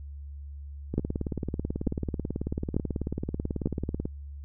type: two click trains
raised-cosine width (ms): 3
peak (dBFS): -12 / -17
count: 4 / 58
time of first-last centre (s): 0.98-3.659 / 0.94-4.055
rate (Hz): 1.12 / 18.3
effects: added 71 Hz sine -38 dBFS peak until 4.44 s